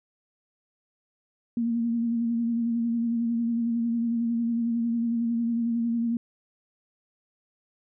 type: tone with vibrato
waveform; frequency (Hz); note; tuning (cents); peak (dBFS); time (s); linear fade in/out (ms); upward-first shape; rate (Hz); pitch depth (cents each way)
sine; 232.9; A#3; -1; -23; 1.57-6.17; 2; sine; 11; 31
effects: none